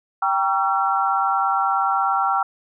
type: chord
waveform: sine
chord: G diminished seventh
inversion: none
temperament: just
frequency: 784 / 940.8 / 1128.9 / 1354.7 Hz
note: G5 / Bb5 / Db6 / Fb6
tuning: 0 / +16 / +31 / +47 cents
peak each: -21 / -26 / -26 / -21 dBFS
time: 0.22-2.43 s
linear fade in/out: 5 ms
effects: none